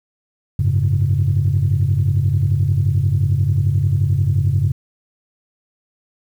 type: chord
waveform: sine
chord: F# suspended second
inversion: none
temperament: equal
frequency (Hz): 92.5 / 103.83 / 138.59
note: F#2 / G#2 / C#3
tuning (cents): 0 / 0 / 0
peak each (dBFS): -17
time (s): 0.59-4.72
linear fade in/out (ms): 5
effects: tanh soft clip ceiling -7 dBFS + 8-bit